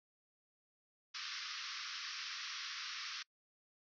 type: band-pass noise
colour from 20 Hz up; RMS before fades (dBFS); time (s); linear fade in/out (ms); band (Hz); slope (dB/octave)
white; -45; 1.14-3.23; 10; 1100 to 5800; 96
effects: noise-tail reverb RT60 0.1 s tail -26 dB re dry